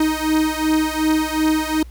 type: beating tone pair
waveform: 45% pulse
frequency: 311.1 / 313.8 Hz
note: D#4 / D#4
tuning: 0 / +15 cents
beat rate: 2.7 Hz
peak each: -19 / -20 dBFS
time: 0-1.83 s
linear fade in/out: 5 ms
effects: added 60 Hz sine -35 dBFS peak until 1.9 s + pink hiss -53 dBFS RMS until 1.9 s